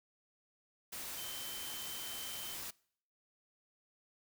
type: tone in noise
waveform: sine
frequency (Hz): 3086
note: G7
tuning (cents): -28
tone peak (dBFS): -47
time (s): 1.17-2.55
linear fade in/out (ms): 10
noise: white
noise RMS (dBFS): -44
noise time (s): 0.92-2.71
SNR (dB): -6
effects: noise-tail reverb RT60 0.6 s tail -24 dB re dry